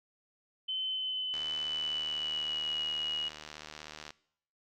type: tone with pitch glide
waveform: sine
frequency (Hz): 3059 to 2902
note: G7 to F#7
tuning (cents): -43 to -34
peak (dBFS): -32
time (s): 0.68-3.29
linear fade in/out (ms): 10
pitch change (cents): -91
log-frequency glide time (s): 0.87-2.83
type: click train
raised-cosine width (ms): 0.2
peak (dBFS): -26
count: 212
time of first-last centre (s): 1.34-4.105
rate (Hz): 76.3
effects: noise-tail reverb RT60 0.7 s tail -21 dB re dry